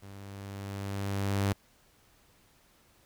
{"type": "tone with level ramp", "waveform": "sawtooth", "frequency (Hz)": 99.1, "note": "G2", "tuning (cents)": 19, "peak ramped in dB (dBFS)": [-42, -21], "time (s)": [0.02, 1.53], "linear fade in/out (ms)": 10, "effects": ["pink hiss -64 dBFS RMS until 3.05 s"]}